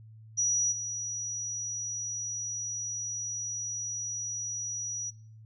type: tone with level steps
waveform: sine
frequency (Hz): 5830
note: F#8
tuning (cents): -26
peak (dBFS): -24 / -32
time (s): 0.37-5.11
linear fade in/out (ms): 20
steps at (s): 0.71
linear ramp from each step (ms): 20
effects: noise-tail reverb RT60 0.5 s tail -25 dB re dry + added 110 Hz sine -48 dBFS peak until 5.45 s